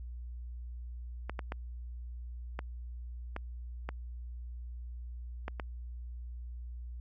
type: clicks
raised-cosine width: 0.5 ms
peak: -22 dBFS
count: 8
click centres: 1.296 / 1.392 / 1.521 / 2.591 / 3.364 / 3.89 / 5.481 / 5.598 s
effects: added 60 Hz sine -40 dBFS peak until 7 s